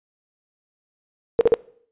sine tone bursts, 461.9 Hz, A#4, 16 cents flat, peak -10 dBFS, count 3, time 1.39-1.54 s, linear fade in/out 0 ms, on 20 ms, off 45 ms, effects noise-tail reverb RT60 0.6 s tail -22 dB re dry + resampled to 8000 Hz

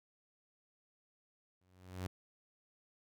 sawtooth tone with exponential growth, 91.9 Hz, F#2, 11 cents flat, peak -33 dBFS, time 1.61-2.07 s, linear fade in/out 5 ms, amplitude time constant 100 ms, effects none

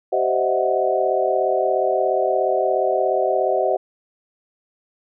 sine tone cluster, 384.8 / 520 / 614 / 651 / 737 Hz, G4 / C5 / D#5 / E5 / F#5, -32 / -11 / -23 / -22 / -7 cents, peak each -23 dBFS, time 0.12-3.77 s, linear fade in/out 10 ms, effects none

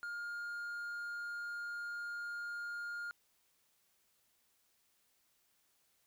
triangle tone, 1414 Hz, F6, 21 cents sharp, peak -38 dBFS, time 0.03-3.11 s, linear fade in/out 0 ms, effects white hiss -75 dBFS RMS until 6.06 s

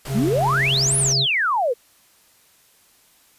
pink noise, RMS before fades -34 dBFS, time 0.05-1.13 s, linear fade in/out 5 ms
harmonic tone, 135.3 Hz, C#3, 42 cents flat, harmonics 1 / 3 / 5, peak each -22 / -32 / -36 dBFS, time 0.07-1.27 s, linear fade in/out 50 ms
sine exponential two-way sweep, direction up then down, 185 to 10548 to 447.2 Hz, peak -17 dBFS, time 0.14-1.74 s, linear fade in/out 20 ms, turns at 0.97 s
effects white hiss -56 dBFS RMS until 3.38 s + resampled to 32000 Hz

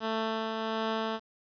10% pulse tone with tremolo, 221.8 Hz, A3, 14 cents sharp, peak -20 dBFS, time 0-1.2 s, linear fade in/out 50 ms, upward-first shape triangle, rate 1.4 Hz, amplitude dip 35%, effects resampled to 11025 Hz + 10-bit

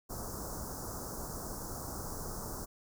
pink band-stop noise, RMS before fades -41 dBFS, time 0.09-2.66 s, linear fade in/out 20 ms, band 1400 to 5200 Hz, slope 48 dB/octave, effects none

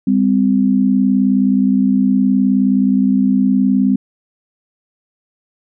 sine tone pair together, 198.86 / 258.1 Hz, G3 / C4, +25 / -23 cents, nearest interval perfect fourth, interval 452 cents, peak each -13 dBFS, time 0.07-3.96 s, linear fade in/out 5 ms, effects none

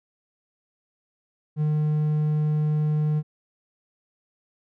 triangle tone, 151.9 Hz, D#3, 41 cents flat, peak -18 dBFS, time 1.56-3.23 s, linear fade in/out 50 ms, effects none

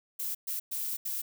violet noise bursts at uneven times, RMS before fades -34 dBFS, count 4, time 0.19-0.35 / 0.47-0.6 / 0.71-0.97 / 1.05-1.22 s, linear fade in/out 10 ms, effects none

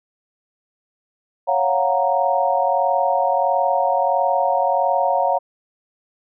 sine chord, Gb major seventh, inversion second, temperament equal, 554.4 / 698.5 / 740 / 932.3 Hz, Db5 / F5 / Gb5 / Bb5, 0 / 0 / 0 / 0 cents, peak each -21 dBFS, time 1.47-5.39 s, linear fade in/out 20 ms, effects none

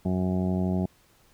harmonic tone, 92.2 Hz, F#2, 6 cents flat, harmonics 1 / 2 / 3 / 4 / 5 / 6 / 7 / 8 / 9, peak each -30 / -25 / -35 / -34 / -44 / -46 / -37 / -44 / -44 dBFS, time 0.05-0.86 s, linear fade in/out 5 ms, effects pink hiss -61 dBFS RMS until 1.33 s

